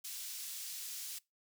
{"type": "high-pass noise", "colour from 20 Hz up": "pink", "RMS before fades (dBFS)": -44, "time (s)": [0.04, 1.19], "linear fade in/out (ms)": 10, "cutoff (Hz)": 4700, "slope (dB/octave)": 12, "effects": ["noise-tail reverb RT60 0.2 s tail -22 dB re dry"]}